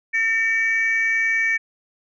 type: tone pair together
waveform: sine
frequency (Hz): 1810.4 / 2281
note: A6 / C#7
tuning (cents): +49 / +49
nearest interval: major third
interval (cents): 400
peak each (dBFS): -19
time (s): 0.13-1.58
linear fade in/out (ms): 20
effects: tanh soft clip ceiling -12 dBFS